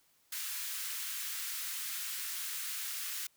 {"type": "high-pass noise", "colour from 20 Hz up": "white", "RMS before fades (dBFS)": -39, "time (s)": [0.32, 3.27], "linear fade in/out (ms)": 5, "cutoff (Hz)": 1300, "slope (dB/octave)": 24, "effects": ["white hiss -70 dBFS RMS until 3.36 s"]}